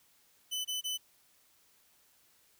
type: tone bursts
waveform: sawtooth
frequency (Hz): 3010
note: F#7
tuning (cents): +29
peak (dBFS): -30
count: 3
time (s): 0.51-0.978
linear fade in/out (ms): 20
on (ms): 140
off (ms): 24
effects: white hiss -67 dBFS RMS until 2.59 s